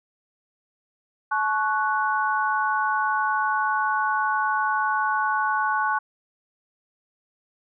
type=chord; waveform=sine; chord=F# minor; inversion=first; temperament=equal with one note detuned; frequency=860.9 / 1108.7 / 1480 Hz; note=A5 / C#6 / F#6; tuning=-38 / 0 / 0 cents; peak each=-25 dBFS; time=1.31-5.99 s; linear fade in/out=10 ms; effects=none